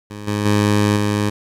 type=tone with level steps; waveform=15% pulse; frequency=103.83 Hz; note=G#2; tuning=in tune; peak=-23 / -12 / -7 / -10 dBFS; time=0.1-1.3 s; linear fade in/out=10 ms; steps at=0.27 / 0.45 / 0.96 s; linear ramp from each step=10 ms; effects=low-pass 11000 Hz 12 dB/octave + 8-bit